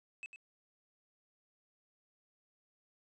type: tone with echo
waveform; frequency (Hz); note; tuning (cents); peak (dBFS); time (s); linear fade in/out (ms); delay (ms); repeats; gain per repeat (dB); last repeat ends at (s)
triangle; 2598; E7; -26; -40; 0.23-0.26; 0; 100; 1; -8; 0.36
effects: resampled to 22050 Hz + 13-bit